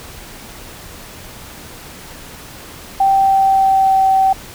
sine tone with pitch glide, 780 to 768.8 Hz, G5 to G5, -9 to -34 cents, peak -9 dBFS, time 3-4.33 s, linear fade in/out 5 ms, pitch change -25 cents, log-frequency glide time 3.13-4.05 s, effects pink hiss -35 dBFS RMS until 4.54 s

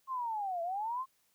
sine linear two-way sweep, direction down then up, 1079 to 663 to 1079 Hz, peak -33 dBFS, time 0.07-1.06 s, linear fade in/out 50 ms, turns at 0.62 s, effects white hiss -73 dBFS RMS until 1.34 s

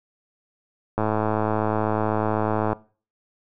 click train, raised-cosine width 1 ms, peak -9 dBFS, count 190, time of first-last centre 0.98-2.73 s, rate 108 Hz, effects noise-tail reverb RT60 0.4 s tail -21 dB re dry

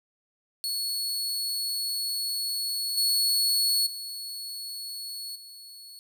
sawtooth tone with level steps, 4385 Hz, C#8, 20 cents flat, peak -25 / -19 / -32 / -41 dBFS, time 0.64-5.99 s, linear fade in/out 0 ms, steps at 2.97 / 3.86 / 5.35 s, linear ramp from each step 10 ms, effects none

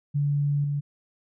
sine tone with level steps, 144 Hz, D3, 34 cents flat, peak -21 / -24 dBFS, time 0.14-0.81 s, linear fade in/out 20 ms, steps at 0.64 s, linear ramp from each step 2 ms, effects none

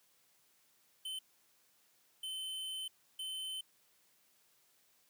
square tone bursts at uneven times, 3064 Hz, G7, 40 cents flat, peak -40 dBFS, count 3, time 1.05-1.19 / 2.23-2.88 / 3.19-3.61 s, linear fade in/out 5 ms, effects white hiss -71 dBFS RMS until 5.09 s + high-pass 100 Hz 12 dB/octave

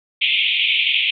white band-pass noise, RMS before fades -18 dBFS, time 0.21-1.11 s, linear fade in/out 10 ms, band 2200 to 3500 Hz, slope 96 dB/octave, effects none

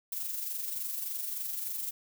violet noise with amplitude modulation, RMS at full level -34 dBFS, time 0.12-1.91 s, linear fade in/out 5 ms, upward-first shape sine, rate 23.4 Hz, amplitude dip 45%, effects none

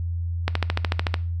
click train, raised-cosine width 0.3 ms, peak -6 dBFS, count 10, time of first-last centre 0.48-1.142 s, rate 13.6 Hz, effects noise-tail reverb RT60 0.4 s tail -19 dB re dry + added 85 Hz sine -24 dBFS peak until 1.4 s

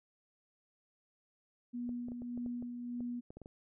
sine tone with tremolo, 242.2 Hz, B3, 34 cents flat, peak -36 dBFS, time 1.73-3.21 s, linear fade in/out 20 ms, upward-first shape sine, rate 1.7 Hz, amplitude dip 40%
clicks, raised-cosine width 2 ms, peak -36 dBFS, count 12, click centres 1.892 / 2.085 / 2.119 / 2.22 / 2.376 / 2.462 / 2.625 / 3.006 / 3.305 / 3.37 / 3.417 / 3.459 s
effects none

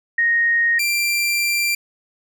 sine / sawtooth tone pair in turn, 1865 / 2365 Hz, A#6 / D7, 0 / +12 cents, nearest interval major third, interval 412 cents, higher second, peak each -14 dBFS, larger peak neither, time 0.18-0.79 / 0.79-1.75 s, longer second, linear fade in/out 5 ms, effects none

